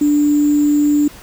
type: tone with sample-and-hold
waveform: sine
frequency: 293.7 Hz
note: D4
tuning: in tune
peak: -10 dBFS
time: 0.01-1.08 s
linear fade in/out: 5 ms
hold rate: 7350 Hz
effects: pink hiss -39 dBFS RMS until 1.22 s